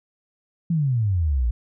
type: exponential sweep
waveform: sine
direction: down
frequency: 174.3 to 55 Hz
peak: -18 dBFS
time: 0.7-1.51 s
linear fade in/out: 5 ms
effects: none